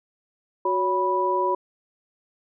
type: tone cluster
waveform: sine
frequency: 368.9 / 562 / 982 Hz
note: F#4 / C#5 / B5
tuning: -5 / +24 / -10 cents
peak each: -25 / -28 / -22 dBFS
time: 0.65-1.55 s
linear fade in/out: 5 ms
effects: none